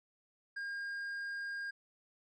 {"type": "tone with tanh clipping", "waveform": "sine", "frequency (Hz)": 1615, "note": "G#6", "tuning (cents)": -49, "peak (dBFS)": -39, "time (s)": [0.56, 1.71], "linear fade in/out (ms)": 10, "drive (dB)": 5, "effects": []}